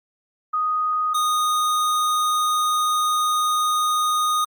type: tone pair in turn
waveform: sine / square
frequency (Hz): 1244.5 / 1235.9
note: D#6 / D#6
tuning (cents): 0 / -12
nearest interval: unison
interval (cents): 12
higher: first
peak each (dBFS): -19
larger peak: neither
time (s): 0.53-1.14 / 1.14-4.45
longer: second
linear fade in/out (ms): 10
effects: Opus 48 kbps